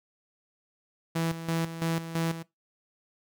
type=tone with tremolo; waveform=sawtooth; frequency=164.81 Hz; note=E3; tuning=in tune; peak=-22 dBFS; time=1.15-2.43 s; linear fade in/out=10 ms; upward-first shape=square; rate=3 Hz; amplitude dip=70%; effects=noise-tail reverb RT60 0.2 s tail -21 dB re dry